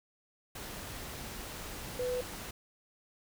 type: tone in noise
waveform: sine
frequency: 498.5 Hz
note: B4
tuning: 16 cents sharp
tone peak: -31 dBFS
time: 1.99-2.21 s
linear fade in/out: 5 ms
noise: pink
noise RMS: -43 dBFS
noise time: 0.55-2.51 s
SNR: +9 dB
effects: none